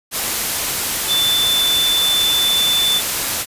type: tone in noise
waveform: sine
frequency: 3520 Hz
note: A7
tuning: in tune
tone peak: -14 dBFS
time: 1.07-3.02 s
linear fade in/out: 50 ms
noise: white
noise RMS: -20 dBFS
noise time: 0.11-3.46 s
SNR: +3 dB
effects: resampled to 32000 Hz